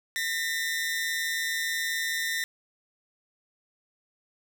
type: tone pair together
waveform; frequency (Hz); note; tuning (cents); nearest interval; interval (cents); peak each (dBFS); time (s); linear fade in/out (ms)
sawtooth; 1816.9 / 1975.5; A#6 / B6; -45 / 0; minor second; 145; -26 / -28; 0.16-2.44; 0
effects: none